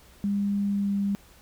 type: tone with pitch glide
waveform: sine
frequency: 201.5 to 199.88 Hz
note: G3 to G3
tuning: +48 to +34 cents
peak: -23 dBFS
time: 0.24-1.15 s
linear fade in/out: 0 ms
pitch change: -14 cents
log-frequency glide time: 0.62-0.93 s
effects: added 60 Hz sine -57 dBFS peak until 1.41 s + pink hiss -55 dBFS RMS until 1.41 s